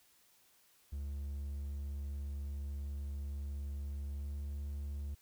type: tone with pitch glide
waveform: triangle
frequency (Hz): 70.7 to 71.48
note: C#2 to D2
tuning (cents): +35 to -46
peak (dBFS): -36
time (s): 0.92-5.15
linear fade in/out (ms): 10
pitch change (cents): +19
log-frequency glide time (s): 4.14-4.27
effects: white hiss -68 dBFS RMS until 5.21 s